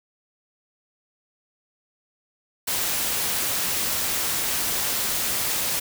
white noise, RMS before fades -25 dBFS, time 2.67-5.8 s, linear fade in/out 10 ms, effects none

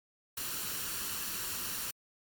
white noise with comb filter, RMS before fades -37 dBFS, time 0.37-1.91 s, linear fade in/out 5 ms, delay 0.7 ms, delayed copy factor +0.5, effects MP3 96 kbps

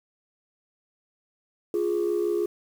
sine tone pair together, 349.2 / 415.3 Hz, F4 / G#4, 0 / 0 cents, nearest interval minor third, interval 300 cents, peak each -24 dBFS, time 1.74-2.46 s, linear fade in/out 2 ms, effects tanh soft clip ceiling -18 dBFS + 8-bit

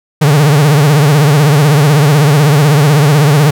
45% pulse tone with vibrato, 146.83 Hz, D3, in tune, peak -5 dBFS, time 0.21-3.51 s, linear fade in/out 10 ms, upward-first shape triangle, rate 16 Hz, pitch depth 150 cents each way, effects none

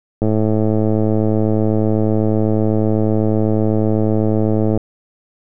click train, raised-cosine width 2 ms, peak -4 dBFS, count 493, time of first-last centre 0.22-4.776 s, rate 108 Hz, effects none

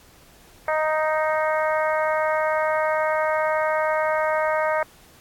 harmonic tone, 311.1 Hz, D#4, in tune, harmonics 2 / 3 / 4 / 5 / 6 / 7, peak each -22 / -26 / -28 / -30 / -32 / -33 dBFS, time 0.68-4.83 s, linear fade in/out 2 ms, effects pink hiss -52 dBFS RMS until 5.2 s + AAC 64 kbps

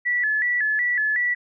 sine tone with vibrato, 1833 Hz, A#6, 30 cents flat, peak -19 dBFS, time 0.05-1.35 s, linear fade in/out 20 ms, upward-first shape square, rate 2.7 Hz, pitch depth 110 cents each way, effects none

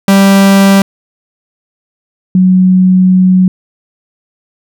45% pulse / sine tone pair in turn, 196 / 184.99 Hz, G3 / F#3, 0 / 0 cents, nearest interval minor second, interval 100 cents, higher first, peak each -3 dBFS, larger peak neither, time 0.08-0.82 / 2.35-3.48 s, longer second, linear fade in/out 2 ms, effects none

